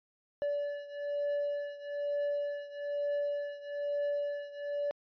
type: beating tone pair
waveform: triangle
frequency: 577 / 578.1 Hz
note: D5 / D5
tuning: -31 / -27 cents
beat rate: 1.1 Hz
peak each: -32 / -35 dBFS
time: 0.42-4.91 s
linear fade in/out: 0 ms
effects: resampled to 11025 Hz